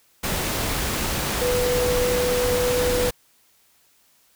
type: tone in noise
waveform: sine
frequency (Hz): 493.9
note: B4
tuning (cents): 0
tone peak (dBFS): -20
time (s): 1.41-3.1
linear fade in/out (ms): 10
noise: pink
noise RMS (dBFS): -25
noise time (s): 0.23-3.11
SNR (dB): +2
effects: white hiss -60 dBFS RMS until 4.35 s